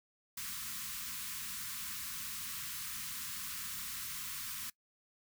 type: band-stop noise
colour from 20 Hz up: white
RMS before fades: -42 dBFS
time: 0.37-4.7 s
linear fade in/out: 5 ms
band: 250 to 1000 Hz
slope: 96 dB/octave
effects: noise-tail reverb RT60 0.1 s tail -22 dB re dry